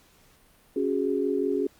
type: chord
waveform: sine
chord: C# suspended fourth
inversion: none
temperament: equal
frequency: 277.2 / 370 / 415.3 Hz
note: C#4 / F#4 / G#4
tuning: 0 / 0 / 0 cents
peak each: -28 / -28 / -27 dBFS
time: 0.76-1.67 s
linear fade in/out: 5 ms
effects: pink hiss -59 dBFS RMS until 1.79 s + Opus 48 kbps